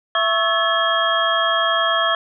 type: tone cluster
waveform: sine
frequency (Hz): 666 / 1105 / 1314 / 1717 / 3256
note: E5 / C#6 / E6 / A6 / G#7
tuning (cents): +18 / -6 / -6 / -43 / -35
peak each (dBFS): -22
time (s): 0.15-2.15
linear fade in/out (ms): 2
effects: none